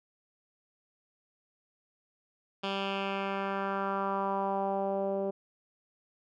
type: tone with low-pass filter sweep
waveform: 10% pulse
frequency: 196 Hz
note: G3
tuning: in tune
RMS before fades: -32 dBFS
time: 2.63-5.31 s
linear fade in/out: 10 ms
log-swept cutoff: 3500 to 500 Hz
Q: 2.5
effects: none